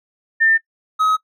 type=tone pair in turn; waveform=sine / triangle; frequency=1798 / 1271.4 Hz; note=A6 / D#6; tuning=+37 / +37 cents; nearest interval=tritone; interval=600 cents; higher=first; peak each=-11 dBFS; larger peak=neither; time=0.4-0.58 / 0.99-1.17 s; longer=neither; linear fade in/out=20 ms; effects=noise-tail reverb RT60 0.1 s tail -22 dB re dry